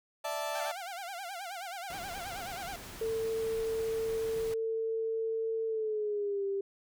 35% pulse chord, D suspended second, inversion none, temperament equal, 587.3 / 659.3 / 880 Hz, D5 / E5 / A5, 0 / 0 / 0 cents, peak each -36 dBFS, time 0.24-0.72 s, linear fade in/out 10 ms
sawtooth tone with vibrato, 740 Hz, F#5, in tune, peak -35 dBFS, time 0.55-2.76 s, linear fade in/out 2 ms, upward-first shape sine, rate 9.4 Hz, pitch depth 150 cents each way
pink noise, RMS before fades -46 dBFS, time 1.9-4.54 s, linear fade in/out 2 ms
sine tone with pitch glide, 448.2 to 394.7 Hz, A4 to G4, +32 to +12 cents, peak -30 dBFS, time 3.01-6.61 s, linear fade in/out 5 ms, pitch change -220 cents, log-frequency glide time 5.66-6.45 s
effects none

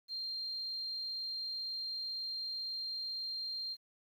sine tone, 4186 Hz, C8, in tune, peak -37 dBFS, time 0.08-3.77 s, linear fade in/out 50 ms, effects 11-bit

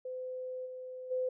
sine tone with level steps, 510 Hz, C5, 44 cents flat, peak -37 / -41 / -30 dBFS, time 0.05-1.29 s, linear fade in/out 5 ms, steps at 0.65 / 1.1 s, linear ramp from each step 20 ms, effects none

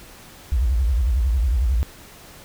sine tone with vibrato, 61.1 Hz, B1, 18 cents flat, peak -16 dBFS, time 0.52-1.83 s, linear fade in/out 0 ms, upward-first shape sine, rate 11 Hz, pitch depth 260 cents each way, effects pink hiss -44 dBFS RMS until 2.44 s

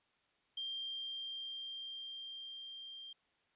sine tone with level ramp, 3181 Hz, G7, 25 cents sharp, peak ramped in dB -38 to -47 dBFS, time 0.57-3.13 s, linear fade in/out 5 ms, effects white hiss -75 dBFS RMS until 3.55 s + resampled to 8000 Hz

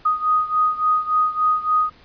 sine beating tone pair, 1244.5 / 1248 Hz, D#6 / D#6, 0 / +5 cents, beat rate 3.5 Hz, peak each -18 / -21 dBFS, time 0.05-1.9 s, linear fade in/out 10 ms, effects pink hiss -50 dBFS RMS until 2.04 s + resampled to 11025 Hz

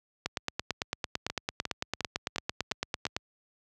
two click trains, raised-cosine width 0.2 ms, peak -12 / -15 dBFS, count 27 / 6, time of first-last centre 0.26-3.165 / 1.3-3.067 s, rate 8.95 / 2.83 Hz, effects high-pass 60 Hz 12 dB/octave

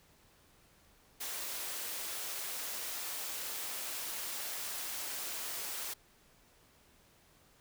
white high-pass noise, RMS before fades -40 dBFS, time 1.2-5.94 s, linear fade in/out 10 ms, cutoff 350 Hz, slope 12 dB/octave, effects pink hiss -65 dBFS RMS until 7.6 s

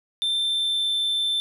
triangle tone with pitch glide, 3568 to 3547 Hz, A7 to A7, +23 to +13 cents, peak -20 dBFS, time 0.22-1.4 s, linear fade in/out 0 ms, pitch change -10 cents, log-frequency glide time 0.34-0.93 s, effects none

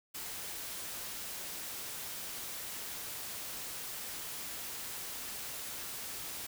white noise, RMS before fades -42 dBFS, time 0.14-6.47 s, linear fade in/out 10 ms, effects none

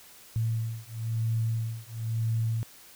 sine beating tone pair, 112.6 / 113.6 Hz, A2 / A#2, +40 / -44 cents, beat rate 1 Hz, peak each -30 / -30 dBFS, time 0.36-2.63 s, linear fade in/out 0 ms, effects white hiss -52 dBFS RMS until 2.95 s

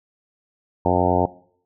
harmonic tone, 89.8 Hz, F2, 49 cents sharp, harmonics 1 / 2 / 3 / 4 / 5 / 6 / 7 / 8 / 9 / 10, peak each -25 / -25 / -25 / -25 / -25 / -25 / -25 / -25 / -25 / -25 dBFS, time 0.85-1.26 s, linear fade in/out 5 ms, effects noise-tail reverb RT60 0.6 s tail -21 dB re dry

